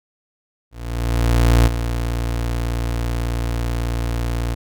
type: tone with ADSR envelope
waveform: 30% pulse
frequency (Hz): 58.27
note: A#1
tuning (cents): 0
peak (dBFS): -7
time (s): 0.71-4.55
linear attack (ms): 950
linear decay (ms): 26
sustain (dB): -10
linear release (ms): 16
effects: none